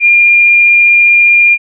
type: tone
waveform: sine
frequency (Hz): 2405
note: D7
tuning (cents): +41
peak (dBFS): -3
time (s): 0-1.58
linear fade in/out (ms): 50
effects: none